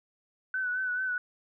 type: tone with vibrato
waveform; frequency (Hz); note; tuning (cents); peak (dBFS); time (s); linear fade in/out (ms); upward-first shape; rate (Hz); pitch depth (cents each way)
sine; 1500; F#6; +23; -28; 0.54-1.18; 2; sine; 4.6; 39
effects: none